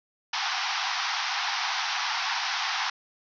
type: band-pass noise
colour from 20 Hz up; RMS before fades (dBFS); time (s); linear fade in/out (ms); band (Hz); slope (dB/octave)
pink; -29; 0.33-2.9; 5; 740 to 5900; 96
effects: none